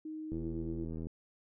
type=tone with pitch glide; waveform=sine; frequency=312 to 334.4 Hz; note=D#4 to E4; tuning=+5 to +25 cents; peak=-39 dBFS; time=0.05-0.85 s; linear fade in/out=5 ms; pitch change=+120 cents; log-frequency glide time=0.29-0.38 s
type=click train; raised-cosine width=3 ms; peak=-29 dBFS; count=62; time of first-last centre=0.32-1.069 s; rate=81.4 Hz
effects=none